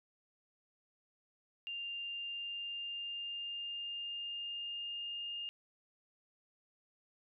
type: tone with pitch glide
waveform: sine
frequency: 2795 to 2824 Hz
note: F7 to F7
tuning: +1 to +19 cents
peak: -39 dBFS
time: 1.67-5.49 s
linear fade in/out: 0 ms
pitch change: +18 cents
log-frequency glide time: 1.97-5.31 s
effects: none